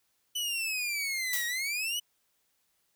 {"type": "exponential two-way sweep", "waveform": "sawtooth", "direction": "down then up", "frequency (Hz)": [3000, 1874, 3000], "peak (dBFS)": -27, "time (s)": [0.35, 2], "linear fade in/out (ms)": 10, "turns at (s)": 1.46}
{"type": "noise with exponential decay", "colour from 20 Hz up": "blue", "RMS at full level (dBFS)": -29, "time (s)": [1.33, 1.67], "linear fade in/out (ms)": 2, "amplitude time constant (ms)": 72}
{"effects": ["white hiss -74 dBFS RMS until 2.95 s"]}